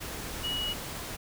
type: tone in noise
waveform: sine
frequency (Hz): 2913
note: F#7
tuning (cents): -28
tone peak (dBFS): -30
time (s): 0.43-0.74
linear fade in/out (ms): 20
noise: pink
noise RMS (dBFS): -38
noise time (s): 0-1.17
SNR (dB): +5
effects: none